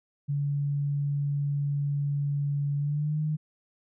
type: tone with pitch glide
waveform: sine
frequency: 143 to 153.26 Hz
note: D3 to D#3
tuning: -46 to -26 cents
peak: -25 dBFS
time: 0.28-3.37 s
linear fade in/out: 20 ms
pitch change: +120 cents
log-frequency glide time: 2.77-3.2 s
effects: none